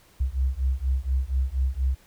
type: beating tone pair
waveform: sine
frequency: 63.6 / 67.8 Hz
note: C2 / C#2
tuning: -48 / -38 cents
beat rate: 4.2 Hz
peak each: -25 dBFS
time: 0.2-1.95 s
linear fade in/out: 10 ms
effects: pink hiss -57 dBFS RMS until 2.06 s